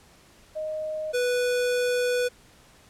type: tone pair in turn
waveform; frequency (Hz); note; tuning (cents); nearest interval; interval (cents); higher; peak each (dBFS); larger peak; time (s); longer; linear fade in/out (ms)
sine / square; 621 / 492.9; D#5 / B4; -3 / -3; major third; 400; first; -28 / -23; second; 0.55-1.13 / 1.13-2.29; second; 20
effects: pink hiss -55 dBFS RMS until 2.89 s + low-pass 11000 Hz 12 dB/octave